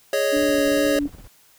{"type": "chord", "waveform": "square", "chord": "Ab suspended fourth", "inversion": "none", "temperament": "equal", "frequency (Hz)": [415.3, 554.4, 622.3], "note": ["Ab4", "Db5", "Eb5"], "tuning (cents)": [0, 0, 0], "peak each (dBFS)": [-27, -21, -27], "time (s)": [0.13, 0.99], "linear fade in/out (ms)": 2}
{"type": "tone with vibrato", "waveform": "sine", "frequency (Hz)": 290.4, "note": "D4", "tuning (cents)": -19, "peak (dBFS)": -21, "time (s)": [0.32, 1.08], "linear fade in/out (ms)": 20, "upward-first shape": "triangle", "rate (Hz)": 2.3, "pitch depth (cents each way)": 26}
{"type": "noise with tremolo", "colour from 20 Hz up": "brown", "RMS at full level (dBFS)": -40, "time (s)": [0.36, 1.28], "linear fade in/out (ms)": 5, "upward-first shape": "square", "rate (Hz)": 17, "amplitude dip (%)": 60}
{"type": "click train", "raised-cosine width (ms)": 2, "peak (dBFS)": -24, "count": 7, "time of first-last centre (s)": [0.49, 1.056], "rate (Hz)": 10.6}
{"effects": ["white hiss -55 dBFS RMS until 1.58 s"]}